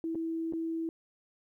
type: tone with dropouts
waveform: sine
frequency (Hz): 327.2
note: E4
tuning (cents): -13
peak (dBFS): -31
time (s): 0.04-0.89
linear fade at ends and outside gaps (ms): 1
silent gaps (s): 0.148-0.154 / 0.525-0.535
effects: 12-bit